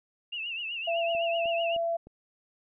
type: tone with vibrato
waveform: sine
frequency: 2746 Hz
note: F7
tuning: 30 cents flat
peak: -32 dBFS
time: 0.32-1.77 s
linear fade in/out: 10 ms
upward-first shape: triangle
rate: 7.9 Hz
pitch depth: 120 cents each way
type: tone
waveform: sine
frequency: 673 Hz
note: E5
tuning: 36 cents sharp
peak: -26 dBFS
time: 0.87-1.97 s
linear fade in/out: 10 ms
type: click train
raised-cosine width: 2 ms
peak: -35 dBFS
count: 4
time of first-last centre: 1.15-2.07 s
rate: 3.26 Hz
effects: none